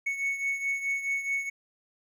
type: beating tone pair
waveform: triangle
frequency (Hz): 2213 / 2217.7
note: C#7 / C#7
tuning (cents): -3 / 0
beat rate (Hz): 4.7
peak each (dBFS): -27 / -33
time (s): 0.06-1.5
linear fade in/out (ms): 10
effects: none